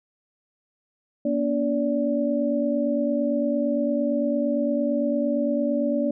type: tone cluster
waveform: sine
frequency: 239.2 / 288 / 578 Hz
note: A#3 / D4 / D5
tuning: +45 / -34 / -28 cents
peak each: -25 dBFS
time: 1.25-6.11 s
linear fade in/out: 5 ms
effects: none